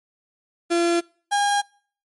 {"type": "tone pair in turn", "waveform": "35% pulse", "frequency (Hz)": [341.8, 812.9], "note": ["F4", "G#5"], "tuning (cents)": [-37, -37], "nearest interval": "octave + minor third", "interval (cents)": 1500, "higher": "second", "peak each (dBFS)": -16, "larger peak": "neither", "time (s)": [[0.7, 1.01], [1.31, 1.62]], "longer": "neither", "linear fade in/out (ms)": 20, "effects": ["noise-tail reverb RT60 0.5 s tail -26 dB re dry", "MP3 48 kbps"]}